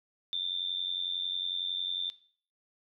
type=tone with amplitude modulation; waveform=sine; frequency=3565 Hz; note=A7; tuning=22 cents sharp; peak=-27 dBFS; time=0.33-2.1 s; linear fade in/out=0 ms; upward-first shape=sine; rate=91 Hz; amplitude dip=80%; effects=noise-tail reverb RT60 0.5 s tail -17 dB re dry